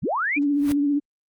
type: linear sweep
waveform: sine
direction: up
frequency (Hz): 74.3 to 2532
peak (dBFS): -21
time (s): 0.02-0.39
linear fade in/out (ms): 20
type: tone with vibrato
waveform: sine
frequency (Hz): 287.1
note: D4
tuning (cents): -39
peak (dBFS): -18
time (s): 0.36-1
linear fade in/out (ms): 20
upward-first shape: triangle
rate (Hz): 15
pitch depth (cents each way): 41
type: noise with exponential growth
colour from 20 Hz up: pink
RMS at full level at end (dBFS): -29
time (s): 0.53-0.72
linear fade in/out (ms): 0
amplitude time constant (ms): 40
effects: Opus 48 kbps